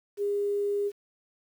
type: tone with quantisation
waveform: sine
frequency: 406.6 Hz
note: G#4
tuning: 37 cents flat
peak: -25 dBFS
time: 0.17-0.92 s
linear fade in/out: 50 ms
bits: 9
effects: none